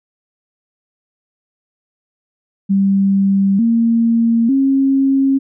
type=tone with pitch steps; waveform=sine; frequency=196 / 230.4 / 270.9 Hz; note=G3 / A#3 / C#4; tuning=0 / -20 / -40 cents; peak=-10 dBFS; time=2.69-5.39 s; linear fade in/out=20 ms; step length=900 ms; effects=none